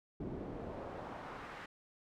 brown noise with band-pass filter sweep, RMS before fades -45 dBFS, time 0.2-1.66 s, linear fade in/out 5 ms, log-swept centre 290 to 1700 Hz, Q 1.1, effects none

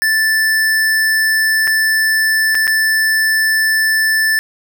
square tone with dropouts, 1760 Hz, A6, in tune, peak -12 dBFS, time 0.02-4.39 s, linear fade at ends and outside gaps 0 ms, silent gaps 1.672-1.676 / 2.547-2.552 / 2.67-2.677 s, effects none

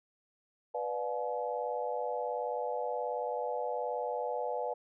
sine chord, B diminished seventh, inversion none, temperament just, 493.9 / 592.7 / 711.2 / 853.4 Hz, B4 / D5 / F5 / Ab5, 0 / +16 / +31 / +47 cents, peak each -36 / -38 / -39 / -38 dBFS, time 0.74-4.74 s, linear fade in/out 10 ms, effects none

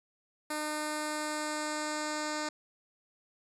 10% pulse tone with low-pass filter sweep, 303.5 Hz, D#4, 43 cents flat, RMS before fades -35 dBFS, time 0.5-2.49 s, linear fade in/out 5 ms, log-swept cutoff 11000 to 6800 Hz, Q 2.2, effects none

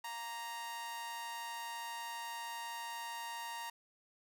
sawtooth tone with amplitude modulation, 932.3 Hz, A#5, in tune, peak -35 dBFS, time 0.04-3.7 s, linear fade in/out 5 ms, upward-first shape sine, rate 232 Hz, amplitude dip 55%, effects none

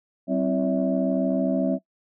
sine tone cluster, 190.8 / 264.2 / 331.7 / 571 / 650 Hz, G3 / C4 / E4 / D5 / E5, -47 / +17 / +11 / -49 / -24 cents, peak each -26 / -23 / -32 / -29 / -27 dBFS, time 0.27-1.79 s, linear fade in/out 50 ms, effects noise-tail reverb RT60 0.1 s tail -19 dB re dry + tanh soft clip ceiling -9 dBFS

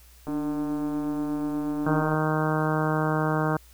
click train, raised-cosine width 1 ms, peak -24 dBFS, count 284, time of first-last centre 0.27-2.144 s, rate 151 Hz
sine tone, 293.7 Hz, D4, in tune, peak -26 dBFS, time 0.28-2.02 s, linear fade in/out 5 ms
harmonic tone, 155.3 Hz, D#3, 3 cents flat, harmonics 1 / 2 / 3 / 4 / 5 / 6 / 7 / 8 / 9 / 10, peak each -26 / -29 / -31 / -32 / -33 / -34 / -34 / -35 / -36 / -36 dBFS, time 1.86-3.57 s, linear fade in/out 5 ms
effects added 60 Hz sine -51 dBFS peak until 3.73 s + white hiss -56 dBFS RMS until 3.73 s

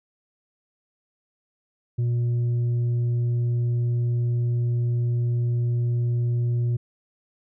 triangle tone with tanh clipping, 119.8 Hz, A#2, 48 cents sharp, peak -21 dBFS, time 1.98-6.77 s, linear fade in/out 10 ms, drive 8 dB, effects none

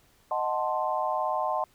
sine chord, D# diminished seventh, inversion none, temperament equal, 622.3 / 740 / 880 / 1046.5 Hz, D#5 / F#5 / A5 / C6, 0 / 0 / 0 / 0 cents, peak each -31 dBFS, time 0.31-1.64 s, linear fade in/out 2 ms, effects pink hiss -63 dBFS RMS until 1.74 s

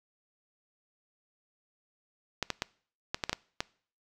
clicks, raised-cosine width 0.2 ms, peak -12 dBFS, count 8, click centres 2.427 / 2.503 / 2.621 / 3.145 / 3.238 / 3.295 / 3.33 / 3.605 s, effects noise-tail reverb RT60 0.5 s tail -23 dB re dry

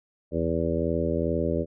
harmonic tone with a mistuned harmonic, 82.41 Hz, E2, in tune, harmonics 1 / 2 / 3 / 4 / 5 / 6 / 7, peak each -31 / -31 / -31 / -31 / -31 / -31 / -31 dBFS, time 0.31-1.66 s, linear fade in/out 50 ms, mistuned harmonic 1, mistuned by -72 cents, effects none

